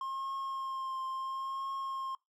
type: tone with vibrato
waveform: triangle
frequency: 1067 Hz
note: C6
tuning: 34 cents sharp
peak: -33 dBFS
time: 0.01-2.15 s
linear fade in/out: 2 ms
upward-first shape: triangle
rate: 0.73 Hz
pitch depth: 25 cents each way
effects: noise-tail reverb RT60 0.2 s tail -24 dB re dry